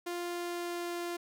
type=tone with pitch glide; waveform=sawtooth; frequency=349.2 to 346.8 Hz; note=F4 to F4; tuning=0 to -12 cents; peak=-31 dBFS; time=0.06-1.17 s; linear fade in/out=10 ms; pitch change=-12 cents; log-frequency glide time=0.22-0.98 s; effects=none